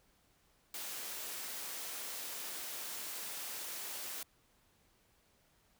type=high-pass noise; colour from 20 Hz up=white; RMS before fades=-43 dBFS; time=0.74-4.23 s; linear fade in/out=2 ms; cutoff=280 Hz; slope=12 dB/octave; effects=pink hiss -71 dBFS RMS until 5.79 s